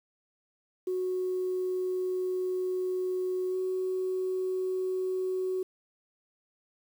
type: tone with pitch glide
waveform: sine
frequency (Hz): 368.6 to 372.5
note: F#4 to F#4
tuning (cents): -7 to +12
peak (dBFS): -27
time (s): 0.87-5.63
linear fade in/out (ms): 5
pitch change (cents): +19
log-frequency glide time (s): 3.49-3.56
effects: tanh soft clip ceiling -23 dBFS + 9-bit